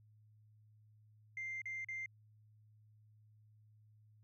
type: tone with dropouts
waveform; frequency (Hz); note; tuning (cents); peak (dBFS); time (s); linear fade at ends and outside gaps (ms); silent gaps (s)
sine; 2093; C7; 0; -39; 1.37-2.06; 2; 1.617-1.656 / 1.846-1.886
effects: tanh soft clip ceiling -37 dBFS + added 107 Hz sine -63 dBFS peak until 4.23 s